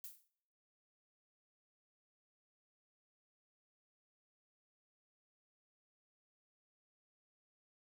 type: noise with exponential decay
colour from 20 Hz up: violet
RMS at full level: -45 dBFS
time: 0.04-0.28 s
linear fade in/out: 1 ms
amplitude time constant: 52 ms
effects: noise-tail reverb RT60 0.7 s tail -22 dB re dry